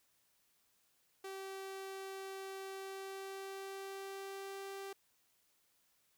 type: tone with pitch glide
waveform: sawtooth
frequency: 386.3 to 391.7 Hz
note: G4 to G4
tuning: -25 to -1 cents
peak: -40 dBFS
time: 1.24-4.93 s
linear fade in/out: 5 ms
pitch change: +24 cents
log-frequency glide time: 2.7-4.68 s
effects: white hiss -75 dBFS RMS until 6.17 s